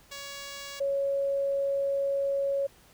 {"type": "tone pair in turn", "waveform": ["5% pulse", "sine"], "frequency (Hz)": [561, 554.6], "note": ["C#5", "C#5"], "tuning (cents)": [21, 1], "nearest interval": "unison", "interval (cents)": 20, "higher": "first", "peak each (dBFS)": [-27, -25], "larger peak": "second", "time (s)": [[0.11, 0.8], [0.8, 2.67]], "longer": "second", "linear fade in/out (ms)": 10, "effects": ["pink hiss -58 dBFS RMS until 2.93 s"]}